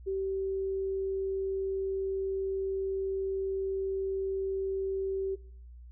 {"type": "tone", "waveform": "sine", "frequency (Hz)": 386.2, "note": "G4", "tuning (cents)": -26, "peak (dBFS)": -29, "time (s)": [0.06, 5.36], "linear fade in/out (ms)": 20, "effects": ["noise-tail reverb RT60 0.7 s tail -23 dB re dry", "added 60 Hz sine -46 dBFS peak until 5.91 s"]}